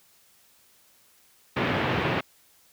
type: band-pass noise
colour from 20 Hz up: pink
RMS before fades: -26 dBFS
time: 1.56-2.21 s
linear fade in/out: 10 ms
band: 100 to 3000 Hz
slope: 24 dB/octave
effects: white hiss -60 dBFS RMS until 2.72 s